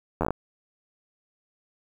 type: slowing click train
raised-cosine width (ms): 1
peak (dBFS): -11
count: 7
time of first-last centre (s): 0.21-0.306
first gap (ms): 11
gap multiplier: 1.15
effects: 8-bit